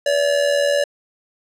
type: tone with amplitude modulation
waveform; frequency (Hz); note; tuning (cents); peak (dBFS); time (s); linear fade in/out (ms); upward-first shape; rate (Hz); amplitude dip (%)
square; 573; D5; -43; -13; 0.06-0.84; 5; sine; 80.1; 65
effects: low-pass 9000 Hz 12 dB/octave